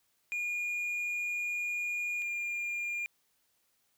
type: tone pair in turn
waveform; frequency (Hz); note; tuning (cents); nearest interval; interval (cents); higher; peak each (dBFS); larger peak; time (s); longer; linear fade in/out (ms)
triangle; 2431 / 2407; D#7 / D7; -41 / +42; unison; 17; first; -30 / -31; first; 0.32-2.22 / 2.22-3.06; first; 0
effects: white hiss -74 dBFS RMS until 3.97 s